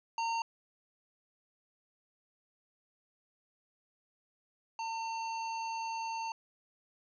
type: tone pair in turn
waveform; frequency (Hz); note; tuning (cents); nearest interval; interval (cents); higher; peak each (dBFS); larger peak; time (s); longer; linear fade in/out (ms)
square; 916 / 905; A#5 / A5; -31 / +48; unison; 21; first; -32 / -36; first; 0.18-0.42 / 4.79-6.32; second; 2
effects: resampled to 16000 Hz